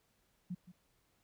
sine tone with echo, 179.2 Hz, F3, 45 cents sharp, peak -37 dBFS, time 0.5-0.55 s, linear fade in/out 10 ms, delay 170 ms, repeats 1, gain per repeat -14 dB, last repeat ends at 0.72 s, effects pink hiss -75 dBFS RMS until 1.23 s

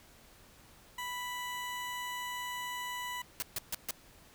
20% pulse tone, 987.8 Hz, B5, in tune, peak -32 dBFS, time 0.98-3.22 s, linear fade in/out 5 ms
white noise bursts, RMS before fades -35 dBFS, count 4, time 3.4-3.908 s, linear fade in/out 0 ms, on 22 ms, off 140 ms
effects pink hiss -59 dBFS RMS until 4.34 s

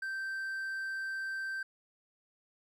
triangle tone, 1561 Hz, G6, 8 cents flat, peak -33 dBFS, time 0.02-1.63 s, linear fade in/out 5 ms, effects none

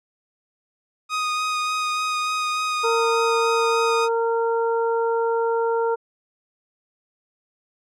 sawtooth tone with vibrato, 1244.5 Hz, D#6, in tune, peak -18 dBFS, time 1.09-4.09 s, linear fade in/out 50 ms, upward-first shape sine, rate 3.4 Hz, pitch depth 12 cents each way
harmonic tone, 460 Hz, A#4, 23 cents flat, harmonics 1 / 2 / 3, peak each -20 / -25 / -31 dBFS, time 2.83-5.96 s, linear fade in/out 20 ms
effects low-pass 7000 Hz 12 dB/octave

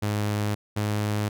sawtooth tone pair in turn, 104.4 / 105 Hz, G#2 / G#2, +10 / +19 cents, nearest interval unison, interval 9 cents, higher second, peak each -20 dBFS, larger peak neither, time 0.02-0.55 / 0.76-1.29 s, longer neither, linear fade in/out 10 ms, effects none

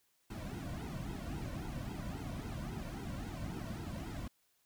brown noise with flanger, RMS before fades -42 dBFS, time 0.3-4.28 s, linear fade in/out 5 ms, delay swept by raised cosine 1.7 to 2.44 ms, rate 3.7 Hz, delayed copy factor -1, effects white hiss -75 dBFS RMS until 4.65 s

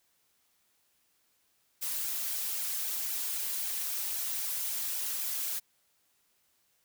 blue noise with flanger, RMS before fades -34 dBFS, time 1.81-5.6 s, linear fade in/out 20 ms, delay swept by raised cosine 1.2 to 5.1 ms, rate 3.8 Hz, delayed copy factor +0.85, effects white hiss -72 dBFS RMS until 6.84 s

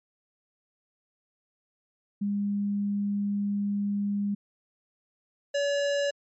sine / square tone pair in turn, 202.8 / 569 Hz, G#3 / C#5, -41 / +45 cents, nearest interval octave + tritone, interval 1786 cents, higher second, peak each -25 dBFS, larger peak neither, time 2.21-4.35 / 5.54-6.11 s, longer first, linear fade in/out 10 ms, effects MP3 32 kbps

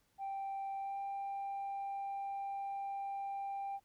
sine tone with pitch glide, 784 to 791.7 Hz, G5 to G5, 0 to +17 cents, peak -36 dBFS, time 0.18-3.8 s, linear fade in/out 50 ms, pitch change +17 cents, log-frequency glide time 0.8-0.98 s, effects tanh soft clip ceiling -36 dBFS + pink hiss -75 dBFS RMS until 3.84 s

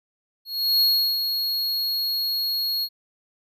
square tone with ADSR envelope, 4309 Hz, C#8, 50 cents flat, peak -16 dBFS, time 0.45-2.89 s, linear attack 360 ms, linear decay 360 ms, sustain -7 dB, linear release 58 ms, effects none

